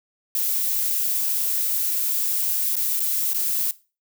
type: noise with dropouts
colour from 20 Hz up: violet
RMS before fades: -23 dBFS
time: 0.35-3.71 s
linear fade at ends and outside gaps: 1 ms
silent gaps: 2.756-2.766 / 2.996-3.003 / 3.333-3.345 s
effects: noise-tail reverb RT60 0.3 s tail -18 dB re dry